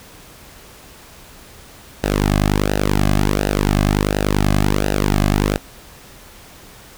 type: tone with flanger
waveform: sawtooth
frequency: 50.3 Hz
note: G1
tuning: 45 cents sharp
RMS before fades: -17 dBFS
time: 2.03-5.58 s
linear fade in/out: 10 ms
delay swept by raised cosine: 0.89 to 2.19 ms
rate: 1.4 Hz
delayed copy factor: -0.8
effects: pink hiss -42 dBFS RMS until 6.97 s